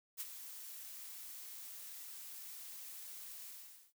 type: noise with ADSR envelope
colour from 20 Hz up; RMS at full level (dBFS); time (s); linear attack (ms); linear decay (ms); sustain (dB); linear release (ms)
blue; -41; 0.17-3.93; 35; 36; -9; 470
effects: noise-tail reverb RT60 0.1 s tail -17 dB re dry